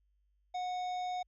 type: harmonic tone with a mistuned harmonic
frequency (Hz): 739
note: F#5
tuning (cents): -2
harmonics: 1 / 3 / 5 / 7 / 9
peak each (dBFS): -34 / -51 / -50 / -60 / -61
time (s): 0.54-1.23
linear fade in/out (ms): 10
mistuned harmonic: 1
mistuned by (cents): -28
effects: added 50 Hz sine -70 dBFS peak until 1.27 s